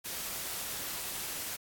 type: noise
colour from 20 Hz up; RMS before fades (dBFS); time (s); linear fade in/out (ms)
white; -38; 0.04-1.57; 20
effects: AAC 64 kbps